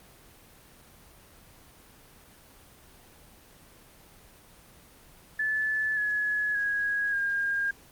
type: tone with pitch steps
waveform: sine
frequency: 1736 / 1694.4 / 1653.8 / 1614.1 Hz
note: A6 / G#6 / G#6 / G#6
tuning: -24 / +34 / -8 / -50 cents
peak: -25 dBFS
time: 5.39-7.71 s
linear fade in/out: 5 ms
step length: 580 ms
effects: pink hiss -54 dBFS RMS until 7.91 s + Opus 24 kbps